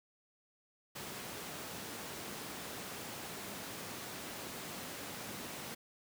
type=high-pass noise; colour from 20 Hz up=pink; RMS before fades=-45 dBFS; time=0.95-5.75 s; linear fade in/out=10 ms; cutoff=150 Hz; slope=12 dB/octave; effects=none